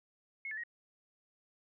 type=tone with pitch steps; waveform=sine; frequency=2174 / 1740 / 1884 Hz; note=C#7 / A6 / A#6; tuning=-34 / -20 / +18 cents; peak=-38 dBFS; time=0.45-0.636 s; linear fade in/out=2 ms; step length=62 ms; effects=none